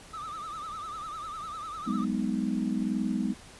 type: tone with vibrato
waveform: triangle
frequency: 1244.5 Hz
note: D#6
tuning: in tune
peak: -34 dBFS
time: 0.13-2.05 s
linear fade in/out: 10 ms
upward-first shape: triangle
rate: 10 Hz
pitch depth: 130 cents each way
type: chord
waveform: sine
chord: G# minor seventh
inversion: third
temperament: just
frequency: 186.89 / 207.7 / 249.2 / 311.5 Hz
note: F#3 / G#3 / B3 / D#4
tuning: +18 / 0 / +16 / +2 cents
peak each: -34 / -30 / -31 / -35 dBFS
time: 1.86-3.34 s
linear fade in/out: 20 ms
effects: pink hiss -50 dBFS RMS until 3.59 s + resampled to 24000 Hz